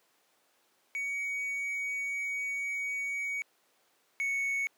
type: tone pair in turn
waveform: triangle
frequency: 2249 / 2218 Hz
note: C#7 / C#7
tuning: +24 / 0 cents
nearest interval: unison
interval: 24 cents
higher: first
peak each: -30 / -27 dBFS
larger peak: second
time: 0.95-3.42 / 4.2-4.67 s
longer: first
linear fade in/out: 0 ms
effects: pink hiss -69 dBFS RMS until 4.77 s + high-pass 400 Hz 12 dB/octave